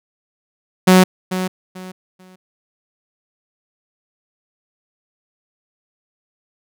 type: tone with echo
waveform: sawtooth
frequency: 185 Hz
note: F#3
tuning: in tune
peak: -3 dBFS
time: 0.87-1.04 s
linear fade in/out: 10 ms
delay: 440 ms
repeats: 3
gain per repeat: -12 dB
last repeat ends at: 2.36 s
effects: none